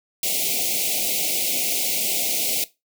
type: band-stop noise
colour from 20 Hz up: white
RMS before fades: -23 dBFS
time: 0.23-2.64 s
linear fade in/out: 2 ms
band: 790 to 2100 Hz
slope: 96 dB/octave
effects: noise-tail reverb RT60 0.2 s tail -17 dB re dry + high-pass 200 Hz 12 dB/octave